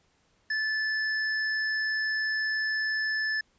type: tone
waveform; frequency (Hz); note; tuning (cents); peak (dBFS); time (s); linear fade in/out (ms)
square; 1743; A6; -17; -27; 0.5-3.41; 5
effects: pink hiss -68 dBFS RMS until 3.58 s + resampled to 16000 Hz